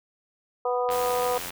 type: harmonic tone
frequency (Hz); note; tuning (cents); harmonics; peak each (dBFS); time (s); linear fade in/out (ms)
246.9; B3; 0; 2 / 3 / 4 / 5; -25 / -29 / -31 / -33; 0.65-1.38; 5
type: click train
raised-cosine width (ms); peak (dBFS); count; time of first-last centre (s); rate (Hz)
0.3; -20; 55; 0.89-1.505; 87.8
type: noise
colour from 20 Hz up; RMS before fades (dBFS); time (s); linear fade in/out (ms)
white; -36; 0.9-1.51; 20
effects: none